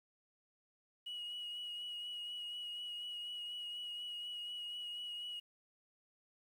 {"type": "tone with vibrato", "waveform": "sine", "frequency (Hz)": 2907, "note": "F#7", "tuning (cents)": -31, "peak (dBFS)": -40, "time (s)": [1.06, 5.4], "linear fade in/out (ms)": 10, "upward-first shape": "sine", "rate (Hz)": 4.1, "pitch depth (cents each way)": 19, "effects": ["tanh soft clip ceiling -39 dBFS", "11-bit"]}